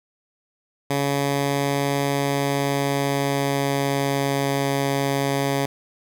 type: tone with pitch glide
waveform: 10% pulse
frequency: 140.6 to 138.82 Hz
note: C#3 to C#3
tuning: +25 to +3 cents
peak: -12 dBFS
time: 0.9-5.66 s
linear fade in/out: 5 ms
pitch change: -22 cents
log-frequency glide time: 2.03-4.63 s
effects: none